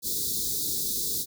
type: band-stop noise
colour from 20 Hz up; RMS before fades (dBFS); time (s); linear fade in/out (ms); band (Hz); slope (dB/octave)
white; -29; 0.02-1.26; 50; 480 to 3600; 96
effects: none